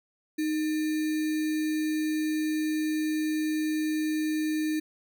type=tone with sample-and-hold; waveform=sine; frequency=310 Hz; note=D#4; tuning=6 cents flat; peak=-25 dBFS; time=0.38-4.8 s; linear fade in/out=10 ms; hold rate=2100 Hz; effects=none